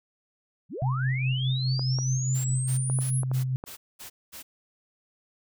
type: linear sweep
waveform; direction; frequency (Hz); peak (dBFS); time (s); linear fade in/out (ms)
sine; up; 110 to 11000; -32; 0.69-3.24; 50
type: tone with tremolo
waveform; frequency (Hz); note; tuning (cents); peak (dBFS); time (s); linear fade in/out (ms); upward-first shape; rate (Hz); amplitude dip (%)
sine; 129.6; C3; -16; -22; 0.82-3.56; 0; sine; 4.8; 40
type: clicks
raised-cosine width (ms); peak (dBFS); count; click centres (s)
1; -23; 7; 1.794 / 1.987 / 2.899 / 2.988 / 3.233 / 3.315 / 3.639
type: noise bursts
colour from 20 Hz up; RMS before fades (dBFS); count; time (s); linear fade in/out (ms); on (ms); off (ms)
white; -42; 7; 2.34-4.43; 20; 110; 220
effects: none